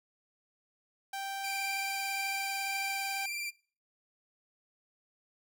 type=tone; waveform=sawtooth; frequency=784 Hz; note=G5; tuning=in tune; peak=-32 dBFS; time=1.13-3.26 s; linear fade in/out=5 ms
type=tone with vibrato; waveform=sawtooth; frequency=2368 Hz; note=D7; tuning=14 cents sharp; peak=-32 dBFS; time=1.43-3.51 s; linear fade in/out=20 ms; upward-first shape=sine; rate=18 Hz; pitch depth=30 cents each way
effects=noise-tail reverb RT60 0.4 s tail -22 dB re dry